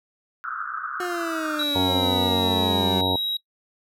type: band-pass noise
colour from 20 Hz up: pink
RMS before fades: -31 dBFS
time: 0.44-1.63 s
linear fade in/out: 0 ms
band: 1200 to 1500 Hz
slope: 96 dB/octave
type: exponential sweep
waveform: 30% pulse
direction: down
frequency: 362.5 to 189.7 Hz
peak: -24 dBFS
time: 1-3.01 s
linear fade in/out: 2 ms
type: tone with pitch glide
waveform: triangle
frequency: 3869 to 3838 Hz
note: B7 to A#7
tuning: -36 to +50 cents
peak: -22 dBFS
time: 1.59-3.37 s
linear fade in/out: 5 ms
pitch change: -14 cents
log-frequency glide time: 2.18-3.06 s
type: harmonic tone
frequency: 92.5 Hz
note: F#2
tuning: in tune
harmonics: 1 / 2 / 3 / 4 / 5 / 6 / 7 / 8 / 9 / 10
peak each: -29 / -32 / -28 / -32 / -30 / -34 / -34 / -32 / -33 / -29 dBFS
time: 1.75-3.16 s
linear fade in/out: 5 ms
effects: noise-tail reverb RT60 0.1 s tail -21 dB re dry